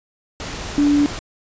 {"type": "tone in noise", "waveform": "sine", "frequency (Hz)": 290, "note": "D4", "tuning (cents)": -22, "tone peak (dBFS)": -12, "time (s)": [0.78, 1.06], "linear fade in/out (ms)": 0, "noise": "pink", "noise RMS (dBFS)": -29, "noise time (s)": [0.4, 1.19], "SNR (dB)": 14, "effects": ["resampled to 16000 Hz"]}